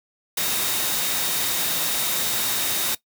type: tone in noise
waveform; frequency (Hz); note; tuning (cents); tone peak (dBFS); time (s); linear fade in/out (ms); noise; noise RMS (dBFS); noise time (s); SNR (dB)
sine; 3719; A#7; -5; -30; 0.37-2.95; 5; white; -24; 0.37-2.95; -9
effects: noise-tail reverb RT60 0.1 s tail -18 dB re dry + high-pass 100 Hz 12 dB/octave